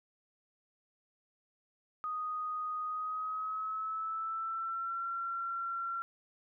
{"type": "tone with pitch glide", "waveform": "sine", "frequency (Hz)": [1244, 1364.5], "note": ["D#6", "F6"], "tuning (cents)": [-1, -41], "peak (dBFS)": -34, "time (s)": [2.04, 6.02], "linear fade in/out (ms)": 0, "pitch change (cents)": 160, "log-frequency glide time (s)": [2.85, 5.06], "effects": []}